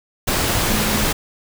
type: tone in noise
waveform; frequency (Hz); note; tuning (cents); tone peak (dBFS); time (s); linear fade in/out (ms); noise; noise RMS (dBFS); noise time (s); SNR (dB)
sine; 212.7; G#3; +42; -24; 0.68-1.05; 10; pink; -19; 0.27-1.13; -8
effects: none